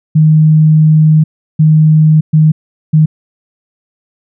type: tone bursts at uneven times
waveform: sine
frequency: 155.56 Hz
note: D#3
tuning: in tune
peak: -3 dBFS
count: 4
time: 0.15-1.24 / 1.59-2.21 / 2.33-2.52 / 2.93-3.06 s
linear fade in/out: 10 ms
effects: none